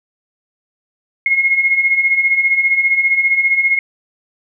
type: beating tone pair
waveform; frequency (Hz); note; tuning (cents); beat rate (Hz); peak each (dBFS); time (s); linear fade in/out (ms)
sine; 2146 / 2161; C7 / C#7; +43 / -45; 15; -18 / -12; 1.26-3.79; 2
effects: none